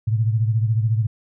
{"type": "beating tone pair", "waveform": "sine", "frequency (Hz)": [109.6, 123.6], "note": ["A2", "B2"], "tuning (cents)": [-6, 2], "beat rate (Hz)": 14, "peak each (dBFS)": [-17, -24], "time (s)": [0.07, 1.07], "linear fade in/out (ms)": 10, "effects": []}